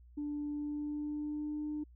sine tone with pitch glide, 293.7 to 300.4 Hz, D4 to D4, 0 to +39 cents, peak -34 dBFS, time 0.17-1.84 s, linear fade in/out 10 ms, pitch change +39 cents, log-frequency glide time 0.5-1.61 s, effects tanh soft clip ceiling -31 dBFS + added 60 Hz sine -55 dBFS peak until 1.95 s

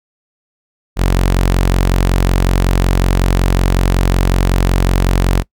sawtooth tone, 45.4 Hz, F#1, 32 cents flat, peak -6 dBFS, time 0.96-5.44 s, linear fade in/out 50 ms, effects noise-tail reverb RT60 0.1 s tail -23 dB re dry

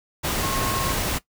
sine tone in noise, 1081 Hz, C#6, 44 cents flat, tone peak -28 dBFS, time 0.42-0.93 s, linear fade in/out 20 ms, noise pink, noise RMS -25 dBFS, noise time 0.23-1.19 s, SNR -6 dB, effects noise-tail reverb RT60 0.1 s tail -17 dB re dry

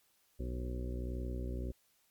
harmonic tone with a mistuned harmonic, 61.7 Hz, B1, 1 cent flat, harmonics 1 / 2 / 3 / 4 / 5 / 6 / 7 / 8 / 9, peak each -37 / -45 / -51 / -46 / -51 / -47 / -57 / -55 / -53 dBFS, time 0.39-1.72 s, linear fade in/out 10 ms, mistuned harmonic 9, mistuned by -29 cents, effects white hiss -72 dBFS RMS until 2.1 s + MP3 96 kbps

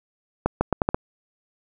accelerating click train, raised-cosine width 1 ms, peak -5 dBFS, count 6, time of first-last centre 0.46-0.945 s, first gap 150 ms, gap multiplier 0.78, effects none

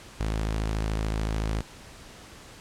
sawtooth tone, 53.7 Hz, A1, 41 cents flat, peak -22 dBFS, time 0.2-1.61 s, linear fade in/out 5 ms, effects pink hiss -47 dBFS RMS until 2.6 s + low-pass 9000 Hz 12 dB/octave

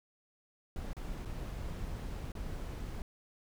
brown noise with dropouts, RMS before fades -40 dBFS, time 0.76-3.02 s, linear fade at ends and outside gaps 1 ms, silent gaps 0.932-0.967 / 1.251-1.256 / 2.319-2.352 s, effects none

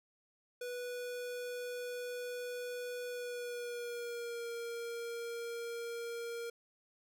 square tone with pitch glide, 491.2 to 467.7 Hz, B4 to A#4, -9 to +6 cents, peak -40 dBFS, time 0.61-6.5 s, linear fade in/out 5 ms, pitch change -85 cents, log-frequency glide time 3.08-4.5 s, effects none

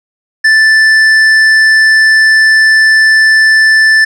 sine tone with hard clipping, 1760 Hz, A6, in tune, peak -5 dBFS, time 0.44-4.05 s, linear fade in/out 10 ms, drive 7 dB, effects none

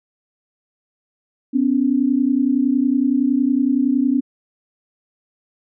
sine tone pair together, 251.6 / 282.4 Hz, B3 / C#4, +32 / +32 cents, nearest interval major second, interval 200 cents, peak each -17 dBFS, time 1.53-4.21 s, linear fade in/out 20 ms, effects none

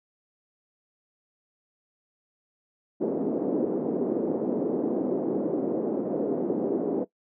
white band-pass noise, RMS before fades -27 dBFS, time 3-7.05 s, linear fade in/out 20 ms, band 230 to 440 Hz, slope 24 dB/octave, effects noise-tail reverb RT60 0.1 s tail -18 dB re dry

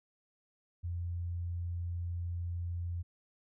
sine tone, 86.7 Hz, F2, 12 cents flat, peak -34 dBFS, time 0.83-3.03 s, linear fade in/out 20 ms, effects none

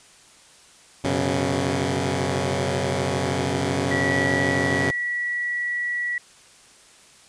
10% pulse chord, F# suspended fourth, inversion none, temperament equal with one note detuned, 92.5 / 125.85 / 138.59 Hz, F#2 / B2 / C#3, 0 / +33 / 0 cents, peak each -18 / -19 / -17 dBFS, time 1.04-4.91 s, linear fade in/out 5 ms
sine tone, 1939 Hz, B6, 32 cents flat, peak -23 dBFS, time 3.91-6.18 s, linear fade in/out 2 ms
effects white hiss -51 dBFS RMS until 7.28 s + resampled to 22050 Hz

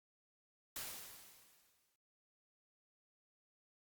white noise with exponential decay, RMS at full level -43 dBFS, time 0.76-1.96 s, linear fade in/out 2 ms, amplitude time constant 260 ms, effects noise-tail reverb RT60 0.5 s tail -22 dB re dry + Opus 48 kbps

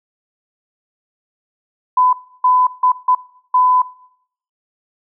sine tone bursts at uneven times, 1005 Hz, B5, 30 cents sharp, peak -9 dBFS, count 5, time 1.97-2.13 / 2.44-2.67 / 2.83-2.92 / 3.08-3.15 / 3.54-3.82 s, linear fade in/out 5 ms, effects noise-tail reverb RT60 0.7 s tail -21 dB re dry

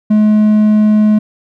triangle tone, 212.8 Hz, G#3, 42 cents sharp, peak -4 dBFS, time 0.1-1.19 s, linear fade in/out 10 ms, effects none

